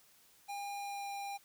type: tone with pitch glide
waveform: square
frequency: 807 to 801 Hz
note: G#5 to G5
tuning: -50 to +37 cents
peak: -40 dBFS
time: 0.48-1.38 s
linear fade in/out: 20 ms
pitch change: -13 cents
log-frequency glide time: 0.77-1.11 s
effects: white hiss -65 dBFS RMS until 1.44 s